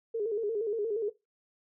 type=tone with vibrato; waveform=sine; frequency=433.7 Hz; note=A4; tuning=25 cents flat; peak=-28 dBFS; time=0.14-1.1 s; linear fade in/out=10 ms; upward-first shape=square; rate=8.5 Hz; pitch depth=86 cents each way; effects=noise-tail reverb RT60 0.2 s tail -17 dB re dry